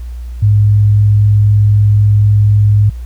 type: tone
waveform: sine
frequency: 103.9 Hz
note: G#2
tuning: 1 cent sharp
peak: -5 dBFS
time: 0.42-2.9 s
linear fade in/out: 10 ms
effects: added 60 Hz sine -21 dBFS peak until 3.05 s + pink hiss -47 dBFS RMS until 3.05 s